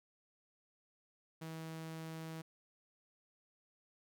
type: tone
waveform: sawtooth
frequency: 161.2 Hz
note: E3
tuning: 38 cents flat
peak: -40 dBFS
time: 1.41-2.42 s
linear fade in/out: 10 ms
effects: none